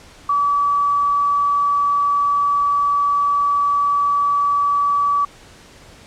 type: tone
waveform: sine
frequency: 1147 Hz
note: D6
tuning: 41 cents flat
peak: -14 dBFS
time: 0.29-5.25 s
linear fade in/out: 5 ms
effects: pink hiss -44 dBFS RMS until 6.06 s + low-pass 8000 Hz 12 dB/octave